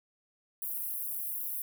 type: high-pass noise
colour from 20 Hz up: pink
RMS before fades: -36 dBFS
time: 0.62-1.62 s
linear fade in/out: 2 ms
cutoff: 11000 Hz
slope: 48 dB/octave
effects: none

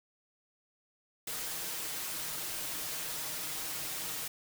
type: noise with comb filter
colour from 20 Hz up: white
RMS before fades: -38 dBFS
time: 1.27-4.28 s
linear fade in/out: 5 ms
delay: 6.4 ms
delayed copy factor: +0.8
effects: none

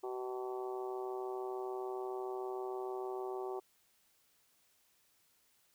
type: harmonic tone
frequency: 126.7 Hz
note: B2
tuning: 45 cents sharp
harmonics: 3 / 4 / 5 / 6 / 7 / 8 / 9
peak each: -39 / -52 / -51 / -46 / -50 / -57 / -52 dBFS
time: 0.03-3.6 s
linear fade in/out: 10 ms
effects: white hiss -72 dBFS RMS until 5.74 s

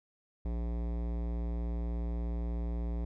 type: tone with hard clipping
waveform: sine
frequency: 58.27 Hz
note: A#1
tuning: in tune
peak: -34 dBFS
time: 0.45-3.05 s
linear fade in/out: 5 ms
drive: 18 dB
effects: none

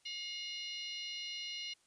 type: harmonic tone with a mistuned harmonic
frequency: 716 Hz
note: F5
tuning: 43 cents sharp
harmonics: 3 / 4 / 5 / 6 / 7 / 8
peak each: -48 / -43 / -52 / -46 / -56 / -53 dBFS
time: 0.05-1.74 s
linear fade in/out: 10 ms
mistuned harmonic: 6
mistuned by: -71 cents
effects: white hiss -71 dBFS RMS until 1.86 s + resampled to 22050 Hz

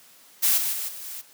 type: noise with level steps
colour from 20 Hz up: blue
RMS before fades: -20 / -26 / -30 / -38 / -36 dBFS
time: 0.42-1.22 s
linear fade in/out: 20 ms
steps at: 0.57 / 0.72 / 0.88 / 1.04 s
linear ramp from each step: 10 ms
effects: white hiss -53 dBFS RMS until 1.33 s + high-pass 150 Hz 12 dB/octave

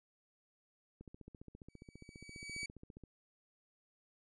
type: click train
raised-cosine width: 3 ms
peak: -39 dBFS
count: 31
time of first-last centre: 1.01-3.037 s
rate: 14.8 Hz
type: tone with exponential growth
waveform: sawtooth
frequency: 2280 Hz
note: C#7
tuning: 48 cents sharp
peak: -35 dBFS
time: 1.69-2.66 s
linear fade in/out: 5 ms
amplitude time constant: 210 ms
effects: resampled to 22050 Hz

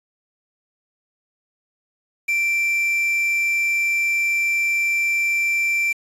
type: tone with quantisation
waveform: triangle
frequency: 2349 Hz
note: D7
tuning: in tune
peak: -16 dBFS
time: 2.28-5.93 s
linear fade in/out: 10 ms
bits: 6
effects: resampled to 32000 Hz

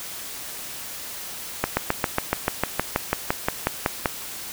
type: slowing click train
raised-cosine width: 0.5 ms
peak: -4 dBFS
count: 16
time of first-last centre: 1.64-4.058 s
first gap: 130 ms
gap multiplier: 1.03
effects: white hiss -35 dBFS RMS until 4.52 s

